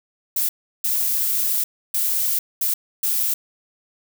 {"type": "noise bursts at uneven times", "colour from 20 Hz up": "violet", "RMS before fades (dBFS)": -21, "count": 5, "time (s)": [[0.36, 0.49], [0.84, 1.64], [1.94, 2.39], [2.61, 2.74], [3.03, 3.34]], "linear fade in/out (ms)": 5, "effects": []}